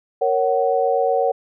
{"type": "chord", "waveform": "sine", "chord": "F# major", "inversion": "first", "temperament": "equal with one note detuned", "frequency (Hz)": [466.2, 554.4, 749.5], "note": ["A#4", "C#5", "F#5"], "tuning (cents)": [0, 0, 22], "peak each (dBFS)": -20, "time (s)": [0.21, 1.32], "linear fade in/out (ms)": 10, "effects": []}